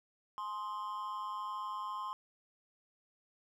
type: tone with amplitude modulation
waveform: triangle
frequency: 1048 Hz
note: C6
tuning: 2 cents sharp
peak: -32 dBFS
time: 0.38-2.13 s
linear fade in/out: 0 ms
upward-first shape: sine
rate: 202 Hz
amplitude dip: 80%
effects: none